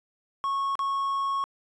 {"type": "tone with dropouts", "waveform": "triangle", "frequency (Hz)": 1100, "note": "C#6", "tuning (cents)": -14, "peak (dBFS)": -23, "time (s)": [0.44, 1.44], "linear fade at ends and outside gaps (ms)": 0, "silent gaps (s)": [0.754, 0.792], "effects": ["resampled to 22050 Hz"]}